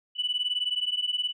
sine beating tone pair, 2960 / 2979 Hz, F#7 / F#7, 0 / +11 cents, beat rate 19 Hz, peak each -28 dBFS, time 0.15-1.33 s, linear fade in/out 50 ms, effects tanh soft clip ceiling -19 dBFS

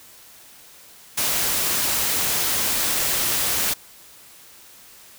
white noise, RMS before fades -22 dBFS, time 1.17-3.74 s, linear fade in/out 10 ms, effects white hiss -47 dBFS RMS until 5.18 s

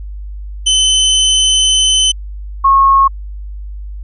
sawtooth / sine tone pair in turn, 3044 / 1090.9 Hz, F#7 / C#6, +48 / -28 cents, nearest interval octave + tritone, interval 1776 cents, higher first, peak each -5 dBFS, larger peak neither, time 0.66-2.12 / 2.64-3.08 s, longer first, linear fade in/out 10 ms, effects added 50 Hz sine -23 dBFS peak until 4.03 s + resampled to 24000 Hz

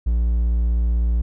triangle tone, 58 Hz, A#1, 8 cents flat, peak -14 dBFS, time 0.06-1.22 s, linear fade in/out 10 ms, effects none

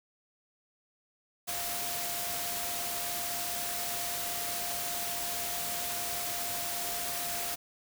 sine tone in noise, 698.5 Hz, F5, in tune, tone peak -41 dBFS, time 1.47-7.56 s, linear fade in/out 20 ms, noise white, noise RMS -35 dBFS, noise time 1.47-7.56 s, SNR -9 dB, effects none

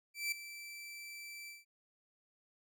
sawtooth tone with ADSR envelope, 2331 Hz, D7, 14 cents flat, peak -29 dBFS, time 0.14-1.65 s, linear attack 180 ms, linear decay 4 ms, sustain -14 dB, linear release 170 ms, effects none

